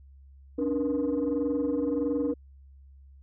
sine tone cluster, 276.6 / 298.1 / 479.7 Hz, C#4 / D4 / A#4, -4 / +26 / +50 cents, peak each -28 dBFS, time 0.58-2.34 s, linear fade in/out 10 ms, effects tanh soft clip ceiling -20 dBFS + added 68 Hz sine -49 dBFS peak until 3.22 s

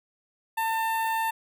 sawtooth tone with notch filter, 897 Hz, A5, 33 cents sharp, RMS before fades -27 dBFS, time 0.57-1.31 s, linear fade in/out 10 ms, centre 5600 Hz, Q 0.53, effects none

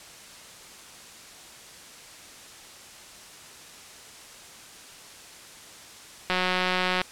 click train, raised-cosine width 0.3 ms, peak -9 dBFS, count 132, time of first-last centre 6.3-7.016 s, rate 183 Hz, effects white hiss -46 dBFS RMS until 7.11 s + low-pass 9000 Hz 12 dB/octave

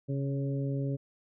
harmonic tone with a mistuned harmonic, 138.59 Hz, C#3, in tune, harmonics 1 / 2 / 3 / 4, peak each -30 / -36 / -40 / -42 dBFS, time 0.08-0.97 s, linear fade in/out 20 ms, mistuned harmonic 1, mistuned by -17 cents, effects none

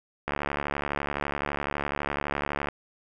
click train, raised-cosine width 0.5 ms, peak -13 dBFS, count 174, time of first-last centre 0.28-2.686 s, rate 71.9 Hz, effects none

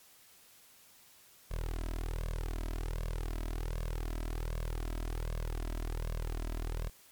sawtooth tone with flanger, 40.12 Hz, E1, 46 cents flat, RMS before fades -36 dBFS, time 1.5-6.9 s, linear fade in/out 20 ms, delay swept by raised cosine 1.8 to 3.1 ms, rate 1.3 Hz, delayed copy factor +0.8, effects white hiss -60 dBFS RMS until 7.11 s + MP3 96 kbps

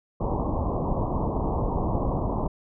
pink low-pass noise, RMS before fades -26 dBFS, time 0.2-2.48 s, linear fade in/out 10 ms, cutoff 1100 Hz, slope 96 dB/octave, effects none

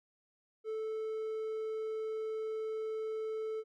triangle tone, 438.4 Hz, A4, 6 cents flat, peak -33 dBFS, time 0.64-3.64 s, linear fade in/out 50 ms, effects none

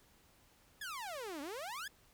sawtooth exponential two-way sweep, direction down then up, 1760 to 270.8 to 1760 Hz, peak -38 dBFS, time 0.81-1.88 s, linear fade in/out 5 ms, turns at 1.41 s, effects pink hiss -67 dBFS RMS until 2.13 s

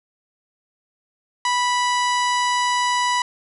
harmonic tone, 984 Hz, B5, 7 cents flat, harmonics 1 / 2 / 3 / 4 / 5 / 6 / 7 / 8 / 10, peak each -19 / -25 / -29 / -31 / -33 / -35 / -36 / -37 / -39 dBFS, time 1.45-3.22 s, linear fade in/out 2 ms, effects none

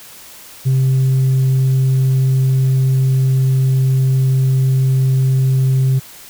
sine tone with tanh clipping, 132 Hz, C3, 16 cents sharp, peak -11 dBFS, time 0.65-6 s, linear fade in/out 20 ms, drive 1 dB, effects white hiss -38 dBFS RMS until 6.29 s

